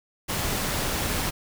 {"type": "noise with amplitude modulation", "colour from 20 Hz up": "pink", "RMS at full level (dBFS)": -26, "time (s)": [0.28, 1.31], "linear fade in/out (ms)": 20, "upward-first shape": "sine", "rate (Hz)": 194, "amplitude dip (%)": 25, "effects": []}